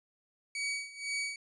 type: tone with tremolo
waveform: sawtooth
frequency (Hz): 2265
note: C#7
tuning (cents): +37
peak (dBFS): -28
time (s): 0.55-1.36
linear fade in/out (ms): 2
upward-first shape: sine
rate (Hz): 2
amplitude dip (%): 85
effects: resampled to 22050 Hz